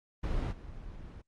brown noise with level steps, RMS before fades -31 / -45 dBFS, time 0.23-1.22 s, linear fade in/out 10 ms, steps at 0.51 s, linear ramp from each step 20 ms, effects low-pass 5000 Hz 12 dB/octave + Opus 32 kbps

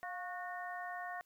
harmonic tone with a mistuned harmonic, 366.5 Hz, F#4, 16 cents flat, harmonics 2 / 3 / 4 / 5, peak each -43 / -48 / -50 / -46 dBFS, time 0.03-1.21 s, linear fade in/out 0 ms, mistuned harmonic 2, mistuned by -54 cents, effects white hiss -75 dBFS RMS until 1.25 s

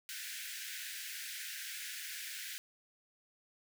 pink high-pass noise, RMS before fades -44 dBFS, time 0.09-2.58 s, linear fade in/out 0 ms, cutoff 1500 Hz, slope 96 dB/octave, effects none

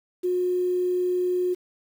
sine tone, 361.2 Hz, F#4, 42 cents flat, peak -21 dBFS, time 0.23-1.55 s, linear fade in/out 20 ms, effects 8-bit

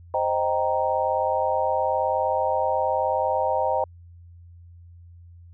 sine chord, C minor seventh, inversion none, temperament equal, 523.3 / 622.3 / 784 / 932.3 Hz, C5 / Eb5 / G5 / Bb5, 0 / 0 / 0 / 0 cents, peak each -26 dBFS, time 0.14-3.84 s, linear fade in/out 2 ms, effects added 86 Hz sine -44 dBFS peak until 5.53 s

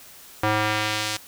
square tone with band-pass filter sweep, 107 Hz, A2, 48 cents flat, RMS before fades -24 dBFS, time 0.43-1.17 s, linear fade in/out 5 ms, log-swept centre 1100 to 5600 Hz, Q 0.74, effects white hiss -46 dBFS RMS until 1.27 s

